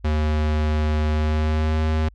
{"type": "tone with pitch glide", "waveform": "square", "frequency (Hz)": [76.5, 78.33], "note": ["D#2", "D#2"], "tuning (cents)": [-29, 12], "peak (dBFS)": -19, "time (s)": [0.04, 2.09], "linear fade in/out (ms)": 10, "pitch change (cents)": 41, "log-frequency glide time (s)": [1.07, 1.82], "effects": ["added 50 Hz sine -45 dBFS peak until 2.14 s", "low-pass 4000 Hz 12 dB/octave"]}